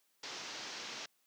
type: low-pass noise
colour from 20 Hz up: white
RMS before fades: -45 dBFS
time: 0.23-1.06 s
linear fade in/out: 5 ms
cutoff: 6200 Hz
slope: 48 dB/octave
effects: white hiss -75 dBFS RMS until 1.26 s + high-pass 200 Hz 12 dB/octave